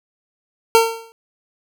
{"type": "tone with exponential decay", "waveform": "25% pulse", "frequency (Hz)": 454.8, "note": "A#4", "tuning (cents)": -43, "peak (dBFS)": -3, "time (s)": [0.75, 1.12], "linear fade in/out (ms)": 0, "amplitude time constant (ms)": 79, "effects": []}